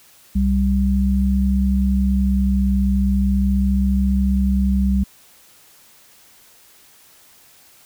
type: tone pair together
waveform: sine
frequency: 65.46 / 196 Hz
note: C2 / G3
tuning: +1 / 0 cents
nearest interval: octave + perfect fifth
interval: 1899 cents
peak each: -17 dBFS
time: 0.35-5.04 s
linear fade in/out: 10 ms
effects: white hiss -50 dBFS RMS until 7.85 s